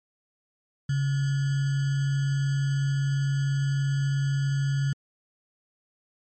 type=tone with sample-and-hold; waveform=sine; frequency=138.2 Hz; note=C#3; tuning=5 cents flat; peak=-22 dBFS; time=0.89-4.93 s; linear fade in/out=5 ms; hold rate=1575 Hz; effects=MP3 32 kbps